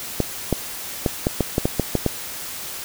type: clicks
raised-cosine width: 2 ms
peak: -4 dBFS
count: 10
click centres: 0.203 / 0.527 / 1.062 / 1.269 / 1.407 / 1.581 / 1.655 / 1.797 / 1.953 / 2.063 s
effects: white hiss -32 dBFS RMS until 2.84 s